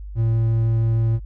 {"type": "tone", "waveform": "triangle", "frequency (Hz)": 113.3, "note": "A#2", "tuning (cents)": -49, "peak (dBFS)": -14, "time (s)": [0.15, 1.2], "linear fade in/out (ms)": 50, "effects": ["added 50 Hz sine -31 dBFS peak until 1.25 s"]}